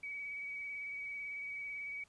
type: tone with vibrato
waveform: sine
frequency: 2270 Hz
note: C#7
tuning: 41 cents sharp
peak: -40 dBFS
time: 0.03-2.04 s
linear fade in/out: 5 ms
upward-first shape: square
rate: 18 Hz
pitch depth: 16 cents each way
effects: pink hiss -69 dBFS RMS until 2.08 s + resampled to 24000 Hz